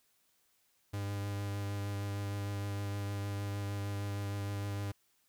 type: tone with vibrato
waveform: 45% pulse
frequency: 100.9 Hz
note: G#2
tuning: 49 cents flat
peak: -35 dBFS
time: 0.93-4.92 s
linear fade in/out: 10 ms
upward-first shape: triangle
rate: 6.5 Hz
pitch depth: 16 cents each way
effects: white hiss -73 dBFS RMS until 5.28 s